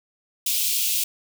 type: high-pass noise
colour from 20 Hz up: white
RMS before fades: -23 dBFS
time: 0.46-1.04 s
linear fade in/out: 5 ms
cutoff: 2500 Hz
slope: 48 dB/octave
effects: none